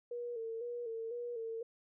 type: tone with vibrato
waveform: sine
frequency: 466.2 Hz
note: A#4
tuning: in tune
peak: -38 dBFS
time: 0.11-1.63 s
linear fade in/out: 5 ms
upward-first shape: square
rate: 2 Hz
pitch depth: 52 cents each way
effects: none